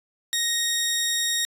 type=tone pair together; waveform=15% pulse; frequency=1870 / 3740 Hz; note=A#6 / A#7; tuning=+5 / +5 cents; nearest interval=octave; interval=1200 cents; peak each=-20 dBFS; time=0.33-1.45 s; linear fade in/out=0 ms; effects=resampled to 32000 Hz